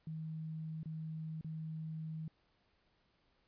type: tone with dropouts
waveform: sine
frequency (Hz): 158.5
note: D#3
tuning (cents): +32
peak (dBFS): -40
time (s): 0.07-2.28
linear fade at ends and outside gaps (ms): 2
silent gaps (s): 0.832-0.857 / 1.411-1.445
effects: pink hiss -75 dBFS RMS until 3.47 s + resampled to 11025 Hz